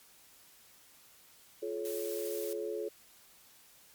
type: chord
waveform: sine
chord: F augmented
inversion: none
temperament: equal with one note detuned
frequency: 349.2 / 428.7 / 554.4 Hz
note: F4 / A4 / C#5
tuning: 0 / -45 / 0 cents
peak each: -40 / -36 / -41 dBFS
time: 1.62-2.89 s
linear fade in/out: 10 ms
type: noise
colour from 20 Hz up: blue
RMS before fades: -44 dBFS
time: 1.85-2.53 s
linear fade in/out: 0 ms
effects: white hiss -60 dBFS RMS until 3.94 s + MP3 96 kbps